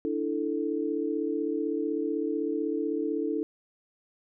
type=chord; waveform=sine; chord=D suspended second; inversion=none; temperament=equal; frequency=293.7 / 329.6 / 440 Hz; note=D4 / E4 / A4; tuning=0 / 0 / 0 cents; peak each=-31 dBFS; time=0.05-3.43 s; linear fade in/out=0 ms; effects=none